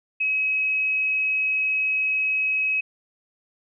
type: tone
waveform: sine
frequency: 2553 Hz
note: D#7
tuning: 44 cents sharp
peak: -20 dBFS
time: 0.2-2.81 s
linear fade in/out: 10 ms
effects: none